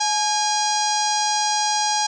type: harmonic tone with a mistuned harmonic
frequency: 817 Hz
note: G#5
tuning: 29 cents flat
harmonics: 1 / 2 / 3 / 4 / 5 / 6 / 7 / 8 / 9 / 10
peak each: -21 / -31 / -35 / -31 / -30 / -27 / -27 / -29 / -38 / -38 dBFS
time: 0-2.07 s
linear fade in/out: 10 ms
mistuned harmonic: 1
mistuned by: +59 cents
effects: none